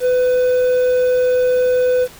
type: tone with quantisation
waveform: triangle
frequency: 501 Hz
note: B4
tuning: 25 cents sharp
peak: -10 dBFS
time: 0-2.08 s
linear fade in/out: 50 ms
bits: 6
effects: pink hiss -40 dBFS RMS until 2.19 s